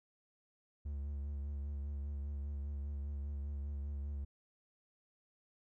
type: tone with vibrato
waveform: triangle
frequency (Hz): 71.2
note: C#2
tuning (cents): +47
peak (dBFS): -36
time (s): 0.85-4.25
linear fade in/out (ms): 10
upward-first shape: sine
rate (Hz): 5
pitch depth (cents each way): 37
effects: none